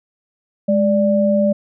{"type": "tone pair together", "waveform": "sine", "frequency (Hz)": [207.6, 587.3], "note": ["G#3", "D5"], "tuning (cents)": [0, 0], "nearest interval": "octave + tritone", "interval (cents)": 1800, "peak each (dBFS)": [-15, -15], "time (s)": [0.68, 1.53], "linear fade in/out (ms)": 10, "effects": []}